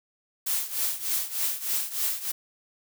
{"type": "noise with tremolo", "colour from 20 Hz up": "blue", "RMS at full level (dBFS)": -25, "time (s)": [0.46, 2.32], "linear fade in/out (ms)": 10, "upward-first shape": "triangle", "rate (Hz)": 3.3, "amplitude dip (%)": 85, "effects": []}